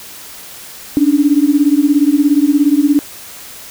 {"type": "beating tone pair", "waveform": "sine", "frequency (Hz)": [281.7, 298.7], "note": ["C#4", "D4"], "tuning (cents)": [28, 29], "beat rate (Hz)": 17, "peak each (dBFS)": -11, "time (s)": [0.97, 2.99], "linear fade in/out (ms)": 0, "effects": ["white hiss -33 dBFS RMS until 3.7 s"]}